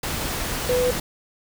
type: tone in noise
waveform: sine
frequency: 497.7 Hz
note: B4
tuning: 13 cents sharp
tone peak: -18 dBFS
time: 0.69-0.91 s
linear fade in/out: 5 ms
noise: pink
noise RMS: -27 dBFS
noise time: 0.03-1 s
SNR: +6 dB
effects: none